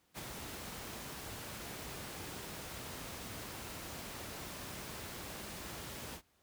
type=noise with ADSR envelope; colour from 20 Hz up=pink; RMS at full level=-42 dBFS; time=0.14-6.22 s; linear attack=44 ms; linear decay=12 ms; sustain=-3 dB; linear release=81 ms; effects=pink hiss -73 dBFS RMS until 6.42 s + high-pass 60 Hz 12 dB/octave